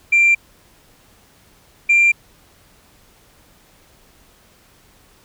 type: tone pair in turn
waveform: sine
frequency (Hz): 2367 / 2376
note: D7 / D7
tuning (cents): +13 / +20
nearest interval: unison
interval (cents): 7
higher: second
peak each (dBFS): -8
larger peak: neither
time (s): 0.12-0.35 / 1.89-2.12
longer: neither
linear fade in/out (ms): 10
effects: tanh soft clip ceiling -7 dBFS + pink hiss -52 dBFS RMS until 5.24 s